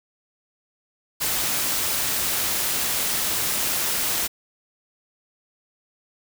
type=noise; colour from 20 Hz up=white; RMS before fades=-24 dBFS; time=1.2-4.28 s; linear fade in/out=20 ms; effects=none